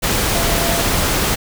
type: tone in noise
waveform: sine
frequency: 678 Hz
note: E5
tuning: 49 cents sharp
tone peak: -24 dBFS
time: 0.34-0.83 s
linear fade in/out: 20 ms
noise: pink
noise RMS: -17 dBFS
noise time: 0.02-1.36 s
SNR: -10 dB
effects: none